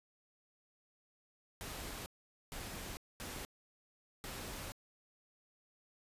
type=noise bursts at uneven times; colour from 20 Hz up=pink; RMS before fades=-45 dBFS; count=4; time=1.61-2.06 / 2.52-2.97 / 3.2-3.45 / 4.24-4.72 s; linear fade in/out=0 ms; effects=resampled to 32000 Hz